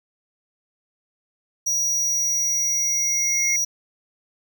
square tone, 5780 Hz, F#8, 41 cents flat, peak -20 dBFS, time 1.66-3.65 s, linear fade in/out 10 ms
triangle tone with exponential growth, 2141 Hz, C7, 39 cents sharp, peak -20 dBFS, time 1.85-3.56 s, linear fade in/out 2 ms, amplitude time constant 370 ms
effects none

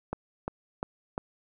click train, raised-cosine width 1 ms, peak -17 dBFS, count 4, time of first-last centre 0.13-1.179 s, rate 2.86 Hz, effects none

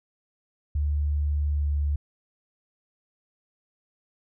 sine tone with pitch glide, 73.42 to 72.66 Hz, D2 to D2, 0 to -18 cents, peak -22 dBFS, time 0.75-1.96 s, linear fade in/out 5 ms, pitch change -18 cents, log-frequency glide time 1.5-1.7 s, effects none

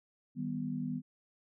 sine chord, Eb augmented, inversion none, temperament equal with one note detuned, 156.56 / 196 / 246.9 Hz, Eb3 / G3 / B3, +11 / 0 / 0 cents, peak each -39 / -40 / -36 dBFS, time 0.35-1.02 s, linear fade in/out 50 ms, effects none

